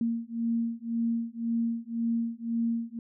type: beating tone pair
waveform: sine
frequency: 230.3 / 232.2 Hz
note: A#3 / A#3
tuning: -21 / -7 cents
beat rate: 1.9 Hz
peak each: -30 dBFS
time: 0.01-2.99 s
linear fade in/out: 2 ms
effects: none